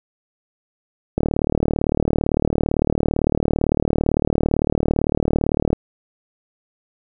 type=click train; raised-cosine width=2 ms; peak=-4 dBFS; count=173; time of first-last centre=1.18-5.73 s; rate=37.8 Hz; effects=none